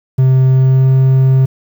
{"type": "tone with pitch glide", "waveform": "triangle", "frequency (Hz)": [130.81, 132.18], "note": ["C3", "C3"], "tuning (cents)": [0, 18], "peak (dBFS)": -4, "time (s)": [0.18, 1.46], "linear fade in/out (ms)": 10, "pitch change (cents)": 18, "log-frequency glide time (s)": [0.47, 0.91], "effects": ["7-bit"]}